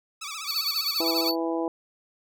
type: tone with vibrato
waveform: 10% pulse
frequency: 1221 Hz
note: D#6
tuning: 33 cents flat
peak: -25 dBFS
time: 0.21-1.3 s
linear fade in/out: 10 ms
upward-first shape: sine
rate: 15 Hz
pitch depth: 140 cents each way
type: tone with tremolo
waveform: square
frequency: 4472 Hz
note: C#8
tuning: 14 cents sharp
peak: -24 dBFS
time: 0.46-1.36 s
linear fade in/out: 50 ms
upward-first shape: square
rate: 10 Hz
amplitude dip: 55%
type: harmonic tone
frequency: 165.3 Hz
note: E3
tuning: 5 cents sharp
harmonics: 2 / 3 / 4 / 5 / 6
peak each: -27 / -31 / -33 / -35 / -37 dBFS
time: 1-1.68 s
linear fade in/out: 2 ms
effects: none